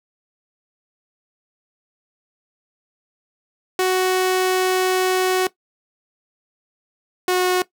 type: tone pair in turn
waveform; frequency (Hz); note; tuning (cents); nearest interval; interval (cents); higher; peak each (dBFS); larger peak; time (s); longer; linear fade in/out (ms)
sawtooth; 371.2 / 365; F#4 / F#4; +6 / -24; unison; 30; first; -12; neither; 3.79-5.47 / 7.28-7.62; first; 2
effects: noise-tail reverb RT60 0.1 s tail -17 dB re dry